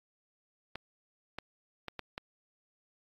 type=clicks; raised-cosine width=0.3 ms; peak=-22 dBFS; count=5; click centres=0.756 / 1.386 / 1.883 / 1.993 / 2.179 s; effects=AAC 32 kbps